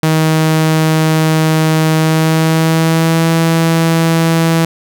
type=tone with pitch glide; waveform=sawtooth; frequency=158.2 to 164.25 Hz; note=D#3 to E3; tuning=+29 to -6 cents; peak=-5 dBFS; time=0.03-4.65 s; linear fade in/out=2 ms; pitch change=+65 cents; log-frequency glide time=1.95-3.29 s; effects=none